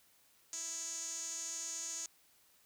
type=tone with band-pass filter; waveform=sawtooth; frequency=329.6 Hz; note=E4; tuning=in tune; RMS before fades=-42 dBFS; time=0.53-2.06 s; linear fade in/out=0 ms; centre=6700 Hz; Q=9.5; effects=white hiss -68 dBFS RMS until 2.65 s